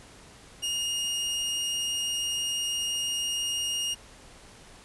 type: tone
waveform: sawtooth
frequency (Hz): 2851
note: F7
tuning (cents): +35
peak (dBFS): -24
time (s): 0.62-3.95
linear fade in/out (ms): 20
effects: pink hiss -51 dBFS RMS until 4.84 s + resampled to 24000 Hz